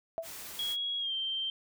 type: tone with exponential decay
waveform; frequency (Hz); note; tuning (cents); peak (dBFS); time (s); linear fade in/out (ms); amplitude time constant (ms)
sine; 659.3; E5; 0; -28; 0.18-0.32; 0; 30
type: noise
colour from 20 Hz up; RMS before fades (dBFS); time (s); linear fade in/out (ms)
white; -44; 0.22-0.77; 50
type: tone with pitch glide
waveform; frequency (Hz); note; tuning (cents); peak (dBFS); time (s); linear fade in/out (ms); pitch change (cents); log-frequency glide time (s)
sine; 3317 to 3140; G#7 to G7; -3 to +2; -31; 0.59-1.5; 2; -95; 0.99-1.13
effects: none